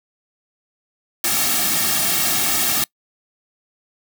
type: noise with comb filter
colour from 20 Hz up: white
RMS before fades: -19 dBFS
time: 1.24-2.84 s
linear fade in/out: 2 ms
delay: 2 ms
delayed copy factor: -0.95
effects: noise-tail reverb RT60 0.1 s tail -24 dB re dry